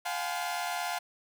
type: tone cluster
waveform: sawtooth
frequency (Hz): 707 / 784 / 853 / 1023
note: F5 / G5 / G#5 / C6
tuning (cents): +21 / 0 / +46 / -39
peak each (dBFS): -30 / -36 / -34 / -37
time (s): 0.05-0.99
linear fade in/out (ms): 10
effects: none